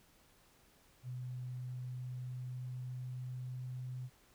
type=tone with pitch glide; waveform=sine; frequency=125.5 to 126.88 Hz; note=B2 to B2; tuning=+28 to +47 cents; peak=-40 dBFS; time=1.03-4.1 s; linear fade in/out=50 ms; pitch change=+19 cents; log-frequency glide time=1.33-3.85 s; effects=pink hiss -67 dBFS RMS until 4.34 s